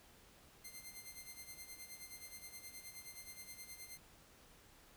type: tone with tremolo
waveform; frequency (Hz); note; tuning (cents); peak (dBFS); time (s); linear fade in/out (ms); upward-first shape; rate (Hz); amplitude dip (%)
5% pulse; 2093; C7; 0; -38; 0.64-3.98; 10; sine; 9.5; 70
effects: pink hiss -64 dBFS RMS until 4.96 s